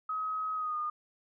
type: tone with pitch glide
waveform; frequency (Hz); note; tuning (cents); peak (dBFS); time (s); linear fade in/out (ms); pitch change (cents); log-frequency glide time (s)
sine; 1270 to 1221.8; D#6 to D#6; +35 to -32; -31; 0.09-0.9; 5; -67; 0.54-0.78
effects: none